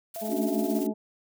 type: noise with tremolo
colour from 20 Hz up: blue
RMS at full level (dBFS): -39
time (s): 0.14-0.87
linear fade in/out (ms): 5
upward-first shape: sine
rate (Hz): 18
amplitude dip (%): 50
type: tone with vibrato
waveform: sine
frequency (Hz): 668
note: E5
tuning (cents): +23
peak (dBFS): -34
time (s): 0.16-0.79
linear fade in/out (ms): 0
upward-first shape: sine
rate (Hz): 2.7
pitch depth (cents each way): 14
type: harmonic tone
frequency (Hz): 213.7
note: G#3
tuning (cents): +50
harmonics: 1 / 2 / 3 / 4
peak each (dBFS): -33 / -37 / -38 / -44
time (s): 0.21-0.94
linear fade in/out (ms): 20
type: chord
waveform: sine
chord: D major seventh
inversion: second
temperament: equal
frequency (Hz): 220 / 277.2 / 293.7 / 370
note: A3 / C#4 / D4 / F#4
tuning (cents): 0 / 0 / 0 / 0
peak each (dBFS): -31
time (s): 0.28-0.93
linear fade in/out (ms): 50
effects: none